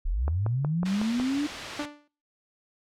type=linear sweep; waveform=sine; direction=up; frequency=30.87 to 300 Hz; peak=-24 dBFS; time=0.05-1.47 s; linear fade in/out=10 ms
type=click train; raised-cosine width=1 ms; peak=-19 dBFS; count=6; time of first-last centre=0.28-1.199 s; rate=5.44 Hz
type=noise; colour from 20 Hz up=white; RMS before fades=-33 dBFS; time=0.85-1.86 s; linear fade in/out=10 ms
type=tone with exponential decay; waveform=sawtooth; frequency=293.7 Hz; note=D4; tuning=in tune; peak=-23 dBFS; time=1.79-2.08 s; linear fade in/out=5 ms; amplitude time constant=62 ms
effects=noise-tail reverb RT60 0.4 s tail -22 dB re dry + low-pass 4000 Hz 12 dB/octave